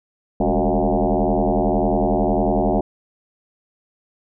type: tone with frequency modulation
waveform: sine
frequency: 210 Hz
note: G#3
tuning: 19 cents sharp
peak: -15 dBFS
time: 0.4-2.81 s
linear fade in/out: 5 ms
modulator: 81.8 Hz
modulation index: 7
effects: none